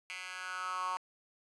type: tone with high-pass filter sweep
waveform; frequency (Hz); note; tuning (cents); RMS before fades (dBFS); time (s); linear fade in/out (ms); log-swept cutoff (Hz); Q
10% pulse; 184; F#3; -9; -39; 0.1-0.97; 0; 2100 to 1000; 6.1
effects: resampled to 22050 Hz

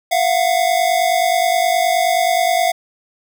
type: tone pair together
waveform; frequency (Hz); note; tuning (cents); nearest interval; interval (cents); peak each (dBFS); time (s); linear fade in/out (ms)
square; 678 / 727.5; E5 / F#5; +49 / -29; minor second; 122; -17; 0.11-2.72; 10
effects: none

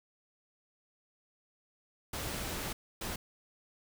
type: noise bursts at uneven times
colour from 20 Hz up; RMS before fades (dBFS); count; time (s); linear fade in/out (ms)
pink; -38; 2; 2.13-2.73 / 3.01-3.16; 5
effects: none

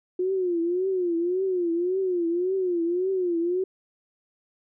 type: tone with vibrato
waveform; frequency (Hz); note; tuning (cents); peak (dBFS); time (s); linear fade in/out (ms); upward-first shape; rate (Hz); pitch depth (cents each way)
sine; 358.1; F4; +43; -22; 0.19-3.64; 5; triangle; 1.8; 140
effects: none

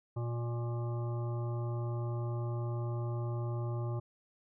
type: harmonic tone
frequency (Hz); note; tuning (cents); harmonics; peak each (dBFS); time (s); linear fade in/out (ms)
118.7; A#2; +32; 1 / 3 / 5 / 7 / 9 / 10; -33 / -43 / -47 / -50 / -52 / -53; 0.16-4; 10
effects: none

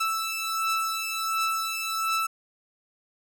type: beating tone pair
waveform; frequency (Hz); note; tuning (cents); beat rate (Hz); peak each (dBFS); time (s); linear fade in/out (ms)
sawtooth; 1318.5 / 1319.9; E6 / E6; 0 / +2; 1.4; -24 / -27; 0-2.27; 10
effects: none

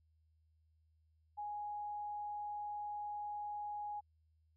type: tone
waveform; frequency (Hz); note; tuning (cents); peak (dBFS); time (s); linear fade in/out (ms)
sine; 830.6; G#5; 0; -40; 1.37-4.01; 20
effects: added 79 Hz sine -70 dBFS peak until 4.56 s

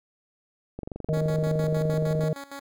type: click train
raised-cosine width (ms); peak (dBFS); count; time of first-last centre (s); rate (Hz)
2; -21; 35; 0.79-2.237; 23.5
type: harmonic tone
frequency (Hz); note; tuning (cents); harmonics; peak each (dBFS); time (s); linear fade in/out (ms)
156.3; D#3; +8; 1 / 3 / 4; -24 / -29 / -30; 1.09-2.33; 0
type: tone with tremolo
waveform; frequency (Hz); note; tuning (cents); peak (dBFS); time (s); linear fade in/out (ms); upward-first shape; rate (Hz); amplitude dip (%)
10% pulse; 279.3; C#4; +13; -28; 1.13-2.6; 10; square; 6.5; 80
effects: none

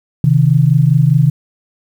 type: tone pair together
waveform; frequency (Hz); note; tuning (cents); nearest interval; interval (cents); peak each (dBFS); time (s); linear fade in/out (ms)
sine; 131.85 / 156.8; C3 / D#3; +14 / +14; minor third; 300; -10; 0.24-1.3; 2
effects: 7-bit

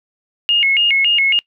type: tone with vibrato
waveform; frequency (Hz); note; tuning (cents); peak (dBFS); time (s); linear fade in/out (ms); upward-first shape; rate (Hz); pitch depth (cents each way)
sine; 2489; D#7; 0; -11; 0.49-1.39; 0; square; 3.6; 230
effects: noise-tail reverb RT60 0.1 s tail -22 dB re dry

